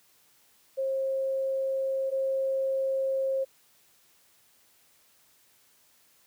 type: tone pair in turn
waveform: sine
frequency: 535 / 535 Hz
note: C5 / C5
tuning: +38 / +38 cents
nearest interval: unison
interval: 0 cents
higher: neither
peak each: -26 / -25 dBFS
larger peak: second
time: 0.77-2.11 / 2.11-3.45 s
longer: neither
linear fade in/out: 20 ms
effects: white hiss -63 dBFS RMS until 6.26 s + high-pass 60 Hz 12 dB/octave